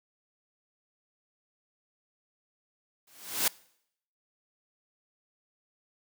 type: noise with exponential growth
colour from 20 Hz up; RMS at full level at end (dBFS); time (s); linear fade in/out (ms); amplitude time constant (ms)
white; -23; 3.07-3.48; 5; 89
effects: noise-tail reverb RT60 0.7 s tail -23 dB re dry + high-pass 150 Hz 12 dB/octave